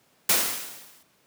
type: noise with exponential decay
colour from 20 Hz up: white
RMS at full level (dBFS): -18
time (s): 0.29-1.03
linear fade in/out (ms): 5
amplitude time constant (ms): 160
effects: pink hiss -63 dBFS RMS until 1.26 s + high-pass 150 Hz 12 dB/octave